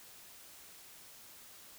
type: silence
effects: white hiss -55 dBFS RMS until 1.78 s